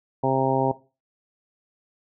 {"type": "harmonic tone", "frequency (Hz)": 133, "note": "C3", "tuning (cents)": 29, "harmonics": [1, 2, 3, 4, 5, 6, 7], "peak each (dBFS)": [-27, -27, -27, -27, -27, -27, -27], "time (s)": [0.23, 0.72], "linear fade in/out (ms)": 10, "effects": ["noise-tail reverb RT60 0.3 s tail -17 dB re dry"]}